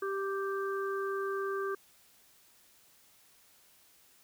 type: harmonic tone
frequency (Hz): 391.9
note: G4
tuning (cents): 0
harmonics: 1 / 3 / 4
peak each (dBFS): -33 / -38 / -41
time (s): 0.02-1.75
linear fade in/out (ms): 5
effects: white hiss -63 dBFS RMS until 4.23 s